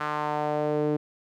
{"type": "tone with band-pass filter sweep", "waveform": "sawtooth", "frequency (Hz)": 150, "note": "D3", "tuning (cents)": 37, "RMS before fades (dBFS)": -27, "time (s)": [0, 0.97], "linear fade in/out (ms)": 10, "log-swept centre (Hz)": [1300, 370], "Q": 2.5, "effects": []}